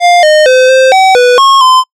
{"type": "tone with pitch steps", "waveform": "square", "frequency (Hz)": [702, 613, 513, 523, 762, 492.8, 1088, 1030], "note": ["F5", "D#5", "C5", "C5", "G5", "B4", "C#6", "C6"], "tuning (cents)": [9, -26, -34, -1, -49, -4, -33, -28], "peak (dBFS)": -3, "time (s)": [0, 1.84], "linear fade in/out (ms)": 50, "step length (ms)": 230, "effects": ["noise-tail reverb RT60 0.1 s tail -26 dB re dry", "low-pass 6000 Hz 12 dB/octave"]}